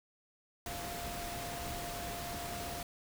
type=tone in noise; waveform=sine; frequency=696 Hz; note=F5; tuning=6 cents flat; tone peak=-43 dBFS; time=0.66-2.83 s; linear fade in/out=2 ms; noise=pink; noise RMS=-42 dBFS; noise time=0.66-2.83 s; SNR=-4 dB; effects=none